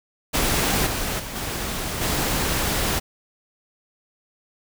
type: noise with level steps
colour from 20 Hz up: pink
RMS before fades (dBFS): -21 / -26 / -33 / -28 / -23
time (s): 0.33-3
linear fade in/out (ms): 20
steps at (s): 0.86 / 1.19 / 1.35 / 2.01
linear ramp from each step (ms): 10
effects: none